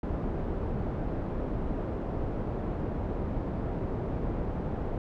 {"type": "low-pass noise", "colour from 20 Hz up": "pink", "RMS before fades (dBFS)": -32, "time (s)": [0.03, 4.98], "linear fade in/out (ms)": 2, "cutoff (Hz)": 620, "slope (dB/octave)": 12, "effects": []}